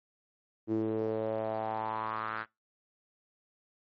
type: tone with band-pass filter sweep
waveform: sawtooth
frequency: 110 Hz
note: A2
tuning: in tune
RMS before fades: -33 dBFS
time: 0.67-2.46 s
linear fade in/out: 50 ms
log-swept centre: 320 to 1500 Hz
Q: 4.5
effects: noise-tail reverb RT60 0.2 s tail -23 dB re dry + MP3 32 kbps